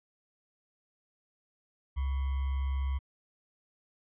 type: tone with sample-and-hold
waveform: sine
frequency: 67.8 Hz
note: C#2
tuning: 38 cents flat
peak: -28 dBFS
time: 1.96-2.99 s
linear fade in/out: 20 ms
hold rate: 1050 Hz
effects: resampled to 8000 Hz